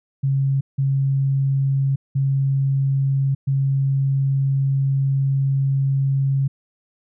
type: tone bursts at uneven times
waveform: sine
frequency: 136.5 Hz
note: C#3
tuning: 26 cents flat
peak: -16 dBFS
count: 4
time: 0.23-0.61 / 0.78-1.96 / 2.15-3.35 / 3.47-6.48 s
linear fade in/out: 10 ms
effects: none